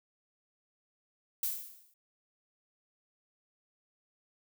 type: noise with exponential decay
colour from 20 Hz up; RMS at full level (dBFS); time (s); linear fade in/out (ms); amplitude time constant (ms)
violet; -30; 1.43-1.94; 2; 110
effects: none